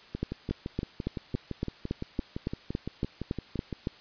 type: two click trains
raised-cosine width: 3 ms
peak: -20 / -16 dBFS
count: 22 / 14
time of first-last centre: 0.15-3.728 / 0.23-3.871 s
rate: 5.87 / 3.57 Hz
effects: white hiss -53 dBFS RMS until 4 s + resampled to 11025 Hz